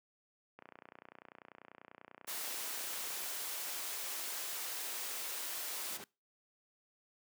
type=click train; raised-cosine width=0.5 ms; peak=-36 dBFS; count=81; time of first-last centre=0.59-3.239 s; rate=30.2 Hz
type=high-pass noise; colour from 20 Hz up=white; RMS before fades=-41 dBFS; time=2.27-5.98 s; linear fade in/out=20 ms; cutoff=360 Hz; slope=12 dB/octave
type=noise with exponential growth; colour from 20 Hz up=pink; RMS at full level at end=-45 dBFS; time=5.58-6.04 s; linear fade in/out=1 ms; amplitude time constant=100 ms
effects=noise-tail reverb RT60 0.3 s tail -25 dB re dry + high-pass 200 Hz 12 dB/octave